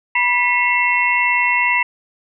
sine tone cluster, 976 / 1978 / 2156 / 2701 Hz, B5 / B6 / C#7 / E7, -21 / +2 / -49 / +42 cents, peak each -19 dBFS, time 0.15-1.83 s, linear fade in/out 5 ms, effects none

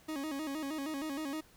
40% pulse tone with vibrato, 293.7 Hz, D4, in tune, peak -35 dBFS, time 0.08-1.41 s, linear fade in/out 10 ms, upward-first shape square, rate 6.4 Hz, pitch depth 110 cents each way, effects pink hiss -62 dBFS RMS until 1.56 s

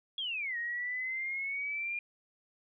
sine exponential two-way sweep, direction down then up, 3367 to 1864.7 to 2418 Hz, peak -33 dBFS, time 0.18-1.99 s, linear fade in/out 2 ms, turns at 0.57 s, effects none

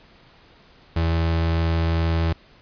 35% pulse tone, 82.41 Hz, E2, in tune, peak -17 dBFS, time 0.96-2.33 s, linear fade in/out 5 ms, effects pink hiss -52 dBFS RMS until 2.61 s + resampled to 11025 Hz

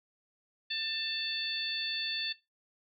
harmonic tone with a mistuned harmonic, 892 Hz, A5, 23 cents sharp, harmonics 2 / 3 / 4 / 5, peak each -41 / -39 / -35 / -36 dBFS, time 0.7-2.33 s, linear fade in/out 10 ms, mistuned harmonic 4, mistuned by -20 cents, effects noise-tail reverb RT60 0.2 s tail -17 dB re dry

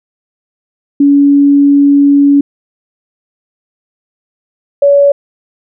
sine tone pair in turn, 283.2 / 566.4 Hz, C#4 / C#5, +37 / +37 cents, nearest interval octave, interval 1200 cents, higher second, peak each -3 dBFS, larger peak neither, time 1-2.41 / 4.82-5.12 s, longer first, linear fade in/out 5 ms, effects none

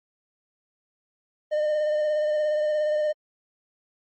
triangle tone with vibrato, 606 Hz, D#5, 46 cents flat, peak -19 dBFS, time 1.51-3.13 s, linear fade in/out 20 ms, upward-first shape triangle, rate 17 Hz, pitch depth 27 cents each way, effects MP3 32 kbps

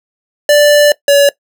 square tone pair in turn, 587.3 / 567.6 Hz, D5 / C#5, 0 / +41 cents, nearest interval minor second, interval 59 cents, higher first, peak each -5 dBFS, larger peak neither, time 0.49-0.92 / 1.08-1.29 s, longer first, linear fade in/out 2 ms, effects noise-tail reverb RT60 0.1 s tail -19 dB re dry

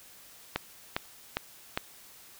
click train, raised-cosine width 0.3 ms, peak -12 dBFS, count 4, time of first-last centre 0.56-1.775 s, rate 2.47 Hz, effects white hiss -53 dBFS RMS until 2.39 s

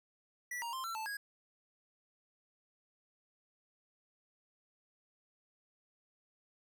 square tone with pitch steps, 1954 / 937 / 1050 / 1347 / 879 / 1649 Hz, B6 / A#5 / C6 / E6 / A5 / G#6, -19 / +9 / +6 / +37 / -2 / -13 cents, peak -39 dBFS, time 0.51-1.17 s, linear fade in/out 5 ms, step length 110 ms, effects none

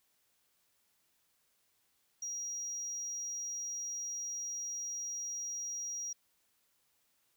sine tone, 5720 Hz, F8, 41 cents sharp, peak -35 dBFS, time 2.22-6.13 s, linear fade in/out 5 ms, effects tanh soft clip ceiling -35 dBFS + white hiss -75 dBFS RMS until 7.36 s

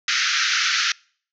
pink band-pass noise, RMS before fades -21 dBFS, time 0.08-0.92 s, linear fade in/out 2 ms, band 1300 to 6400 Hz, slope 96 dB/octave, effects noise-tail reverb RT60 0.5 s tail -26 dB re dry

